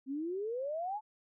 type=exponential sweep; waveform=sine; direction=up; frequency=258.6 to 880 Hz; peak=-34 dBFS; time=0.06-1.01 s; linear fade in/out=50 ms; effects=none